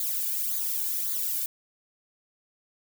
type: noise with flanger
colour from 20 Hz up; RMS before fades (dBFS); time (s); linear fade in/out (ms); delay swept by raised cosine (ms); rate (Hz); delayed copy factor
violet; -29; 0-1.46; 2; 0.36 to 1.56; 1.8; -1
effects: none